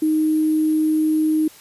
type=tone with sample-and-hold; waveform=sine; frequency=311.1 Hz; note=D#4; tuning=in tune; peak=-15 dBFS; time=0.02-1.48 s; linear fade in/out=5 ms; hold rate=11025 Hz; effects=white hiss -46 dBFS RMS until 1.6 s + resampled to 32000 Hz